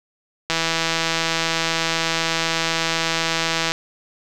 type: click train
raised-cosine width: 0.2 ms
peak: -3 dBFS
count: 529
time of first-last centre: 0.5-3.72 s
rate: 164 Hz
effects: none